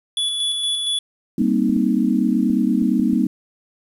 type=tone with tremolo; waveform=square; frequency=3424 Hz; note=A7; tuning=48 cents flat; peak=-19 dBFS; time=0.17-0.99 s; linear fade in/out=2 ms; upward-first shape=square; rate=4.3 Hz; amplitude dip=30%
type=chord; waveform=sine; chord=C minor seventh; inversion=second; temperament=equal; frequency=196 / 233.1 / 261.6 / 311.1 Hz; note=G3 / Bb3 / C4 / Eb4; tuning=0 / 0 / 0 / 0 cents; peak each=-21 / -19 / -21 / -22 dBFS; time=1.38-3.27 s; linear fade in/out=5 ms
type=clicks; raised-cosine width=3 ms; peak=-22 dBFS; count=7; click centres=1.416 / 1.695 / 1.766 / 2.501 / 2.822 / 2.998 / 3.132 s
effects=resampled to 32000 Hz + 8-bit